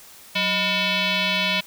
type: tone with frequency modulation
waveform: sine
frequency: 185.4 Hz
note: F#3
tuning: 4 cents sharp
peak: -19 dBFS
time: 0.35-1.61 s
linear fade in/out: 10 ms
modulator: 809 Hz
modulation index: 4.6
effects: white hiss -46 dBFS RMS until 1.66 s